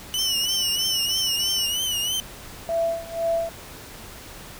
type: tone with vibrato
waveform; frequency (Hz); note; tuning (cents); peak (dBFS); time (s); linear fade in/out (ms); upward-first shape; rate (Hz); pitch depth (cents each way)
sawtooth; 2960; F#7; 0; -20; 0.14-2.2; 0; triangle; 3.1; 100
type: tone bursts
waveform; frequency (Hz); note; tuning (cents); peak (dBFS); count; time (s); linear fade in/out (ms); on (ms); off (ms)
triangle; 5400; E8; +41; -24; 5; 0.18-1.668; 10; 280; 22
type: tone with tremolo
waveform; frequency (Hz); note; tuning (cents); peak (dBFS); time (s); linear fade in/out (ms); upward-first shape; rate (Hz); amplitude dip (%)
sine; 667; E5; +20; -19; 2.69-3.49; 0; sine; 2; 90
effects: pink hiss -41 dBFS RMS until 4.59 s